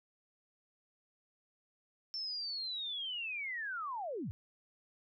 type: linear sweep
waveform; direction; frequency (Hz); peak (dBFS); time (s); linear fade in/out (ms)
sine; down; 5390 to 73; -37; 2.14-4.31; 0
effects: none